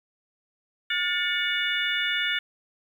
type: tone cluster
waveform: sine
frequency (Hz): 1434 / 1772 / 2234 / 2898 / 3520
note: F6 / A6 / C#7 / F#7 / A7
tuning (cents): +45 / +12 / +13 / -37 / 0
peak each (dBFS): -30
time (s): 0.9-2.39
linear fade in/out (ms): 5
effects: 9-bit